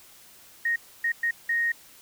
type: tone bursts at uneven times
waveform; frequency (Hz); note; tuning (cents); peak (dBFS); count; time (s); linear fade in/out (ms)
sine; 1864.7; A#6; 0; -22; 4; 0.65-0.76 / 1.04-1.12 / 1.23-1.31 / 1.49-1.72; 5
effects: white hiss -52 dBFS RMS until 2.01 s